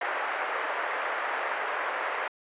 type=band-pass noise; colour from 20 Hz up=white; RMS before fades=-31 dBFS; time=0.01-2.28 s; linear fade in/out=5 ms; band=470 to 1900 Hz; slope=24 dB/octave; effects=resampled to 8000 Hz